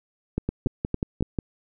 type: two click trains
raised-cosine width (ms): 3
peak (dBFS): -12 / -11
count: 6 / 4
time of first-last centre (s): 0.49-1.388 / 0.38-1.225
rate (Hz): 5.57 / 3.55
effects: none